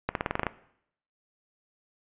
accelerating click train, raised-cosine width 0.5 ms, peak -11 dBFS, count 9, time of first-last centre 0.09-0.467 s, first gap 62 ms, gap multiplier 0.92, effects noise-tail reverb RT60 0.7 s tail -17 dB re dry + resampled to 8000 Hz

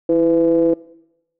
triangle ring-modulated tone, 86 Hz, F2, 26 cents flat, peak -7 dBFS, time 0.09-0.74 s, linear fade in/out 5 ms, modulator 416 Hz, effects noise-tail reverb RT60 0.9 s tail -21 dB re dry

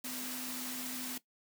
sine tone in noise, 252.5 Hz, B3, 39 cents sharp, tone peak -44 dBFS, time 0.04-1.18 s, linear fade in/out 5 ms, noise white, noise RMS -41 dBFS, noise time 0.04-1.18 s, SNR -6 dB, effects noise-tail reverb RT60 0.1 s tail -17 dB re dry + high-pass 150 Hz 12 dB/octave

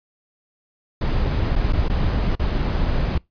brown noise with dropouts, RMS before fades -20 dBFS, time 1.01-3.18 s, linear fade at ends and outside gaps 5 ms, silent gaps 1.556-1.56 / 1.725-1.732 / 1.884-1.897 / 2.354-2.394 s, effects noise-tail reverb RT60 0.2 s tail -24 dB re dry + resampled to 11025 Hz

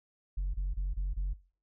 sine tone bursts, 46.25 Hz, F#1, in tune, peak -27 dBFS, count 5, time 0.37-1.336 s, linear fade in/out 10 ms, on 170 ms, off 29 ms, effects noise-tail reverb RT60 0.4 s tail -21 dB re dry + tanh soft clip ceiling -28 dBFS

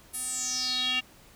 square tone with band-pass filter sweep, 253.6 Hz, B3, 46 cents sharp, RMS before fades -30 dBFS, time 0.13-1.01 s, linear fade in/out 20 ms, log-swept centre 11000 to 2700 Hz, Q 6.9, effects pink hiss -55 dBFS RMS until 1.35 s

